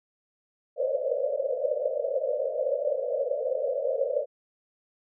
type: band-pass noise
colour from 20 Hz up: pink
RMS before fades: -28 dBFS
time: 0.76-4.26 s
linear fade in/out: 50 ms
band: 490 to 610 Hz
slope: 96 dB/octave
effects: none